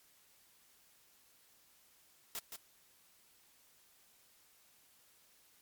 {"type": "noise with echo", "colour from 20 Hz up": "white", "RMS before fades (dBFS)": -41, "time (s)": [2.35, 2.39], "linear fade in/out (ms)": 2, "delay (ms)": 170, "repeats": 1, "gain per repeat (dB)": -6, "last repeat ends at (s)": 2.56, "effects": ["white hiss -67 dBFS RMS until 5.61 s", "MP3 96 kbps"]}